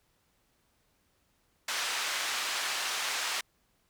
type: band-pass noise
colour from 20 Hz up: pink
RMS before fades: -33 dBFS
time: 1.68-3.41 s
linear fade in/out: 5 ms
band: 1200 to 7300 Hz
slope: 12 dB/octave
effects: pink hiss -72 dBFS RMS until 3.89 s